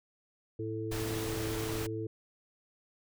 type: harmonic tone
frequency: 110 Hz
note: A2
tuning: in tune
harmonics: 1 / 3 / 4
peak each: -38 / -38 / -38 dBFS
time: 0.59-2.07 s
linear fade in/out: 5 ms
type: noise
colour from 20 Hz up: pink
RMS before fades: -39 dBFS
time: 0.91-1.87 s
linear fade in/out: 10 ms
effects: none

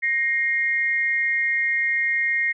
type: tone pair together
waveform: sine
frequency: 1868.7 / 2128 Hz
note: A#6 / C7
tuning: +4 / +29 cents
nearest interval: major second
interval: 225 cents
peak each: -22 dBFS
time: 0.02-2.53 s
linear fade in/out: 20 ms
effects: none

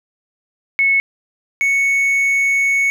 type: tone pair in turn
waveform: sine / triangle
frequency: 2200 / 2215 Hz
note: C#7 / C#7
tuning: -14 / -2 cents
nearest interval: unison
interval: 12 cents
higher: second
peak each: -11 dBFS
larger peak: neither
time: 0.79-1 / 1.61-2.9 s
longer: second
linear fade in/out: 0 ms
effects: none

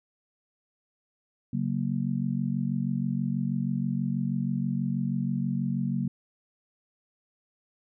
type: chord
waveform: sine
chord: F# major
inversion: second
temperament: just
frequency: 138.75 / 185 / 231.2 Hz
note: C#3 / F#3 / A#3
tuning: +2 / 0 / -14 cents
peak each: -30 dBFS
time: 1.53-6.08 s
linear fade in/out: 5 ms
effects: none

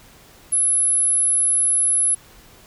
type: tone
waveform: sine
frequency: 10970 Hz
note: F9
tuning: 32 cents flat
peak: -14 dBFS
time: 0.52-2.15 s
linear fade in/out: 10 ms
effects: tanh soft clip ceiling -11 dBFS + pink hiss -48 dBFS RMS until 2.66 s

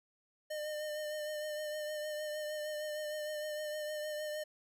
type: tone with vibrato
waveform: square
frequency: 606 Hz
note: D#5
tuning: 46 cents flat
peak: -38 dBFS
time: 0.5-4.44 s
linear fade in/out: 10 ms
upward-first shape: triangle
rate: 6.5 Hz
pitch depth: 29 cents each way
effects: none

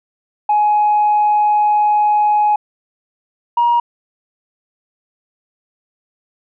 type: tone pair in turn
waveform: sine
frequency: 839 / 949.4 Hz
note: G#5 / A#5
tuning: +17 / +31 cents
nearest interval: major second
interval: 214 cents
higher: second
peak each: -9 dBFS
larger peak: neither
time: 0.49-2.56 / 3.57-3.8 s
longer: first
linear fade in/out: 5 ms
effects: tanh soft clip ceiling -7 dBFS

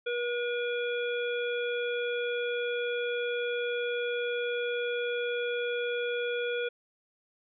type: harmonic tone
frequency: 481.8 Hz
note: B4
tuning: 43 cents flat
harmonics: 1 / 3 / 5 / 7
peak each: -30 / -36 / -39 / -41 dBFS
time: 0.06-6.69 s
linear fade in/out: 10 ms
effects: none

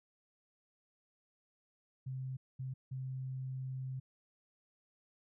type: tone bursts at uneven times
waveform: sine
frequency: 130.81 Hz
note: C3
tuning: in tune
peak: -38 dBFS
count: 3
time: 2.06-2.37 / 2.59-2.74 / 2.91-4 s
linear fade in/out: 10 ms
effects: none

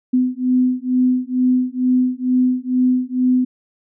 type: beating tone pair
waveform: sine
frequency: 251.9 / 254.1 Hz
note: B3 / B3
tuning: +34 / +49 cents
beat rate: 2.2 Hz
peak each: -17 dBFS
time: 0.13-3.45 s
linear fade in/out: 10 ms
effects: none

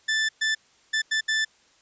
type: tone bursts at uneven times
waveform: sawtooth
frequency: 1760 Hz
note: A6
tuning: in tune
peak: -18 dBFS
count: 5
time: 0.08-0.29 / 0.41-0.55 / 0.93-1.02 / 1.11-1.21 / 1.28-1.45 s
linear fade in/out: 10 ms
effects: white hiss -60 dBFS RMS until 1.81 s + resampled to 16000 Hz

